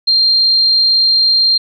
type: tone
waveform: sine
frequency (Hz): 4186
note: C8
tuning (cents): 0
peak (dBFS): -8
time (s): 0.07-1.58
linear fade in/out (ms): 10
effects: none